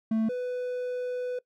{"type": "tone pair in turn", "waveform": "triangle", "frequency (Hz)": [221.6, 497.5], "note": ["A3", "B4"], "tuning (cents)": [13, 13], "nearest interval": "octave + major second", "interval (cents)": 1400, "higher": "second", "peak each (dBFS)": [-21, -27], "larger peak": "first", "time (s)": [[0.11, 0.29], [0.29, 1.39]], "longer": "second", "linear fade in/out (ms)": 5, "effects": ["noise-tail reverb RT60 0.1 s tail -21 dB re dry"]}